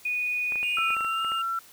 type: tone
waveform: sine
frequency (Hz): 2471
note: D#7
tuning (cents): -13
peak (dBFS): -25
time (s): 0.05-0.95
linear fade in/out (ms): 5
type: clicks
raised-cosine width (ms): 0.5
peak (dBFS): -25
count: 10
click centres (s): 0.522 / 0.557 / 0.63 / 0.785 / 0.905 / 0.967 / 1.008 / 1.047 / 1.247 / 1.319
type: tone with vibrato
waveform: triangle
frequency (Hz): 2794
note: F7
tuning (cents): 0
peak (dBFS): -30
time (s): 0.63-1.42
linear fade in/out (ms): 5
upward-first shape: sine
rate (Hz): 1.9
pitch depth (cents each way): 25
type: tone with pitch glide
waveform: sine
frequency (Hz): 1328 to 1350.4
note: E6 to E6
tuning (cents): +12 to +41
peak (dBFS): -26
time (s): 0.77-1.59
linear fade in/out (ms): 2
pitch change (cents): +29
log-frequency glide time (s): 1.3-1.45
effects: white hiss -52 dBFS RMS until 1.72 s